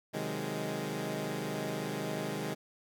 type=chord; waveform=15% pulse; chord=Ab dominant seventh; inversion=first; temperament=equal with one note detuned; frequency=130.81 / 156.28 / 185 / 207.7 Hz; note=C3 / Eb3 / Gb3 / Ab3; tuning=0 / +8 / 0 / 0 cents; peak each=-35 / -32 / -36 / -32 dBFS; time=0.13-2.55 s; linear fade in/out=20 ms; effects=none